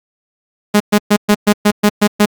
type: tone bursts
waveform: sawtooth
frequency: 207.7 Hz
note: G#3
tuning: in tune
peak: -3 dBFS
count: 9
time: 0.74-2.258 s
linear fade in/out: 10 ms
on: 62 ms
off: 120 ms
effects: Opus 48 kbps